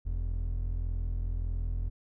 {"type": "tone pair together", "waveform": "triangle", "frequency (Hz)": [42.5, 84.1], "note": ["F1", "E2"], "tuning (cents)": [-46, 35], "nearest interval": "octave", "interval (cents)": 1181, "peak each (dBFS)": [-28, -34], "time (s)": [0.05, 1.9], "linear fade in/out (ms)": 20, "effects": []}